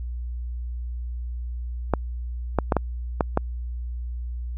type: clicks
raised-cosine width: 1 ms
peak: -5 dBFS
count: 6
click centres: 1.937 / 2.587 / 2.722 / 2.767 / 3.208 / 3.374 s
effects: added 60 Hz sine -28 dBFS peak until 4.57 s